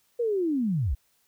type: linear sweep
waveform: sine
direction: down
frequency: 489 to 48.85 Hz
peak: -23 dBFS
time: 0.19-0.95 s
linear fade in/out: 10 ms
effects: white hiss -68 dBFS RMS until 1.27 s